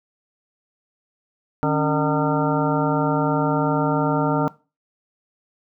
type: harmonic tone with a mistuned harmonic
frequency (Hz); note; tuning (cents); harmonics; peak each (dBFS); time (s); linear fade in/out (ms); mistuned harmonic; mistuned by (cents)
151.9; D#3; -41; 1 / 2 / 3 / 4 / 5 / 6 / 8 / 9; -23 / -22 / -26 / -27 / -30 / -25 / -32 / -28; 1.63-4.48; 0; 2; -140
effects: noise-tail reverb RT60 0.3 s tail -19 dB re dry